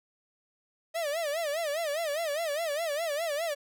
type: tone with vibrato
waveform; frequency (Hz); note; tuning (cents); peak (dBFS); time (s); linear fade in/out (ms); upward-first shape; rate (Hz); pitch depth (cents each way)
45% pulse; 622.3; D#5; 0; -29; 0.94-3.55; 20; sine; 4.9; 160
effects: none